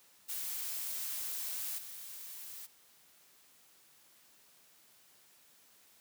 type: noise with level steps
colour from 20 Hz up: blue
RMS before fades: -39 / -47 dBFS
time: 0.28-2.67 s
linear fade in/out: 20 ms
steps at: 1.78 s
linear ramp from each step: 5 ms
effects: white hiss -64 dBFS RMS until 6 s + high-pass 100 Hz 12 dB/octave